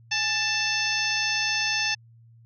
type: harmonic tone with a mistuned harmonic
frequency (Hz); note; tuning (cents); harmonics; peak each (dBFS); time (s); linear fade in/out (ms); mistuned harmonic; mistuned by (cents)
884; A5; +8; 1 / 2 / 3 / 4 / 5 / 6 / 7; -35 / -29 / -28 / -33 / -34 / -29 / -33; 0.11-1.95; 10; 1; -100
effects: added 115 Hz sine -50 dBFS peak until 2.45 s